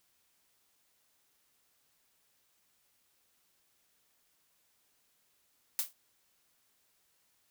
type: noise with exponential decay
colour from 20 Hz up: blue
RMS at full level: -28 dBFS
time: 5.79-5.93 s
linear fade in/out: 0 ms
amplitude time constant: 30 ms
effects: white hiss -73 dBFS RMS until 7.5 s